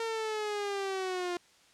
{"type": "linear sweep", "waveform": "sawtooth", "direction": "down", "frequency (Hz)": [457.9, 349.2], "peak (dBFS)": -28, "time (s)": [0, 1.37], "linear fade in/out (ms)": 2, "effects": ["white hiss -62 dBFS RMS until 1.73 s", "low-pass 7000 Hz 12 dB/octave"]}